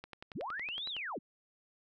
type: click train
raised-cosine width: 0.3 ms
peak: -29 dBFS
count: 11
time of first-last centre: 0.04-0.966 s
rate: 10.8 Hz
type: linear two-way sweep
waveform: sine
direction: up then down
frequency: 92.5 to 4009 to 121.5 Hz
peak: -37 dBFS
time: 0.35-1.19 s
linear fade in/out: 10 ms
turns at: 0.88 s
effects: none